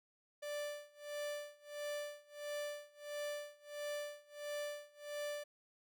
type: tone with tremolo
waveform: 45% pulse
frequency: 587.3 Hz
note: D5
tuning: in tune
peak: -39 dBFS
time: 0.42-5.44 s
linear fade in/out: 10 ms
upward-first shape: sine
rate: 1.5 Hz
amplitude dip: 95%
effects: none